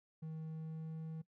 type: tone with pitch glide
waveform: triangle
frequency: 158.7 to 159.9 Hz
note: D#3 to D#3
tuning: +35 to +48 cents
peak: -40 dBFS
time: 0.22-1.22 s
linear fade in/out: 10 ms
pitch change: +13 cents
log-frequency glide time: 0.47-1.01 s
effects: noise-tail reverb RT60 0.1 s tail -19 dB re dry